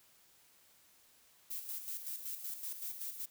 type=noise with tremolo; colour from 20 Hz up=violet; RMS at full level=-41 dBFS; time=1.5-3.26 s; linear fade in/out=10 ms; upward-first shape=square; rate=5.3 Hz; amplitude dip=55%; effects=white hiss -66 dBFS RMS until 3.3 s